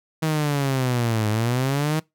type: linear two-way sweep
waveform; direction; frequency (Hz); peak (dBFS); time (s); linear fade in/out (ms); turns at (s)
sawtooth; down then up; 160 to 105.2 to 159.2; -16; 0.22-2; 10; 1.29
effects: noise-tail reverb RT60 0.2 s tail -24 dB re dry